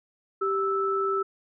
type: tone pair together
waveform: sine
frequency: 391 / 1315.2 Hz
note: G4 / E6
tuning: -4 / -4 cents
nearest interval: octave + major sixth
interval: 2100 cents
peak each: -26 dBFS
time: 0.41-1.23 s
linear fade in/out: 10 ms
effects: none